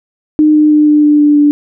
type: tone with pitch steps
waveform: sine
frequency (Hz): 305.1 / 303 / 300.9 / 298.8 / 296.8 / 294.7 / 292.7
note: D#4 / D#4 / D4 / D4 / D4 / D4 / D4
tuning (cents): -34 / -46 / +42 / +30 / +18 / +6 / -6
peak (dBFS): -4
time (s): 0.39-1.51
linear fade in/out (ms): 0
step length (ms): 160
effects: none